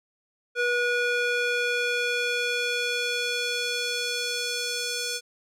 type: tone with band-pass filter sweep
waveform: square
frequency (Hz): 484.8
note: B4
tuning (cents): -32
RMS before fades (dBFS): -27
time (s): 0.55-5.21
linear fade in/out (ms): 50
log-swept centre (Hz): 1600 to 5600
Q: 1.1
effects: none

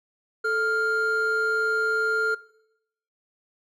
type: tone pair together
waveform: triangle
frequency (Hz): 439.1 / 1400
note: A4 / F6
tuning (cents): -4 / +4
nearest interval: octave + minor sixth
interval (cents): 2008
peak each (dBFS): -25 / -22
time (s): 0.44-2.35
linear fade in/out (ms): 10
effects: noise-tail reverb RT60 0.8 s tail -19 dB re dry

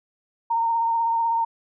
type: tone with vibrato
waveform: sine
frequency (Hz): 920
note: A#5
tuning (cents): -23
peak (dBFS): -19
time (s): 0.5-1.45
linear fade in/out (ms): 10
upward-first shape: triangle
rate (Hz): 16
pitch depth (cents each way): 25
effects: none

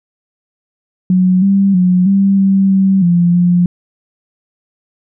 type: tone with pitch steps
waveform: sine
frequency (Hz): 183.9 / 196.5 / 181.3 / 196.2 / 194.1 / 192.6 / 173.6 / 176.3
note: F#3 / G3 / F#3 / G3 / G3 / G3 / F3 / F3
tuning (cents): -10 / +4 / -35 / +2 / -17 / -30 / -10 / +17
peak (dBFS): -7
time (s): 1.1-3.66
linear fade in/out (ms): 2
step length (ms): 320
effects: none

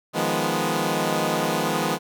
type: chord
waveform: 10% pulse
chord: F half-diminished seventh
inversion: third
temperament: equal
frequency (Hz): 155.56 / 174.61 / 207.7 / 246.9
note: Eb3 / F3 / Ab3 / Cb4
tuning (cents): 0 / 0 / 0 / 0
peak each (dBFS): -19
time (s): 0.13-1.99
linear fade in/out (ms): 50
effects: none

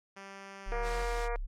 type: tone with pitch glide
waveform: 5% pulse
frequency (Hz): 196 to 186.18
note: G3 to F#3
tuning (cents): 0 to +11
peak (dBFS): -34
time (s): 0.16-1.04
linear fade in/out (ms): 10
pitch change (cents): -89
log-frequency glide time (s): 0.63-0.91
type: exponential two-way sweep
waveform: sine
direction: up then down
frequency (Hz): 32.7 to 43.65 to 32.7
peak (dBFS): -33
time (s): 0.66-1.47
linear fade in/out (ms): 20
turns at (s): 1.04
type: harmonic tone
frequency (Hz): 236.9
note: A#3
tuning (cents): +28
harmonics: 2 / 3 / 4 / 5 / 6 / 7 / 8 / 9 / 10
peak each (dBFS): -36 / -40 / -42 / -44 / -46 / -47 / -48 / -49 / -50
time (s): 0.72-1.36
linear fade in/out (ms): 0
type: high-pass noise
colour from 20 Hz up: white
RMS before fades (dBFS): -42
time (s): 0.82-1.29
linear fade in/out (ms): 50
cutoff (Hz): 180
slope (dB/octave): 48
effects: low-pass 6000 Hz 12 dB/octave

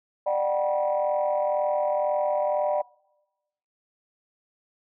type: tone cluster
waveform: sine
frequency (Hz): 596 / 732 / 774 / 971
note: D5 / F#5 / G5 / B5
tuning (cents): +25 / -19 / -22 / -30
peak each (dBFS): -23 / -30 / -30 / -31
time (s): 0.26-2.82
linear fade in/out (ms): 10
effects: noise-tail reverb RT60 1.0 s tail -25 dB re dry + tanh soft clip ceiling -14 dBFS

